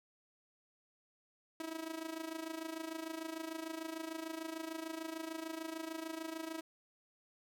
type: tone with amplitude modulation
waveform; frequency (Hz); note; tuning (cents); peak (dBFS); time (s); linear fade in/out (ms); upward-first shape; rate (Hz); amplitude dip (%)
sawtooth; 322.8; E4; -36; -34; 1.6-6.61; 2; sine; 26.7; 75
effects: none